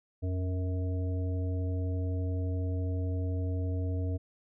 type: harmonic tone with a mistuned harmonic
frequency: 92.4 Hz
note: F#2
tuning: 2 cents flat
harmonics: 1 / 3 / 5 / 7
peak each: -29 / -39 / -43 / -46 dBFS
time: 0.22-4.18 s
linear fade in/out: 20 ms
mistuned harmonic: 1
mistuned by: -75 cents
effects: none